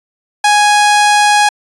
sawtooth tone, 830.6 Hz, G#5, in tune, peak -3 dBFS, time 0.44-1.49 s, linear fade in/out 5 ms, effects resampled to 24000 Hz

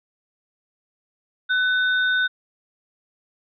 sine tone pair together, 1500 / 3662 Hz, F#6 / A#7, +23 / -32 cents, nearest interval octave + minor third, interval 1545 cents, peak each -18 / -27 dBFS, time 1.49-2.28 s, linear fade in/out 20 ms, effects none

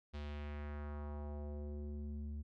square tone with low-pass filter sweep, 73.5 Hz, D2, 2 cents sharp, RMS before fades -44 dBFS, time 0.13-2.43 s, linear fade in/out 20 ms, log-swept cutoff 4000 to 160 Hz, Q 1.6, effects none

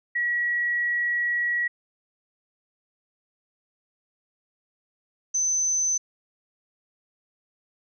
sine tone pair in turn, 1921 / 6115 Hz, B6 / G8, -48 / -44 cents, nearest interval octave + minor sixth, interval 2004 cents, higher second, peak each -22 / -21 dBFS, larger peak second, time 0.15-1.68 / 5.34-5.98 s, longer first, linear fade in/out 10 ms, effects none

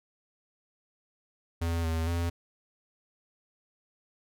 square tone with pitch steps, 83.9 / 81.4 / 85.2 Hz, E2 / E2 / F2, +31 / -21 / -42 cents, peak -28 dBFS, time 1.61-2.3 s, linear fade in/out 10 ms, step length 230 ms, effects none

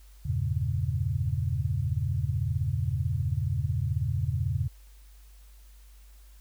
sine chord, E diminished seventh, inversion none, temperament equal, 82.41 / 98 / 116.54 / 138.59 Hz, E2 / G2 / Bb2 / Db3, 0 / 0 / 0 / 0 cents, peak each -31 dBFS, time 0.25-4.68 s, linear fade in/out 10 ms, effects added 50 Hz sine -49 dBFS peak until 6.4 s + white hiss -62 dBFS RMS until 6.4 s

